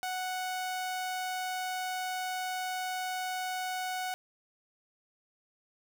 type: tone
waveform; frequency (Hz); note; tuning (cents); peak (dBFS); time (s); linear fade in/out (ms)
sawtooth; 740; F#5; 0; -29; 0.03-4.14; 0
effects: none